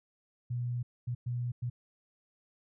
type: tone bursts at uneven times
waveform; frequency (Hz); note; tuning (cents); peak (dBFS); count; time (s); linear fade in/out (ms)
sine; 121.8; B2; -24; -31; 4; 0.5-0.83 / 1.07-1.15 / 1.26-1.52 / 1.62-1.7; 10
effects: none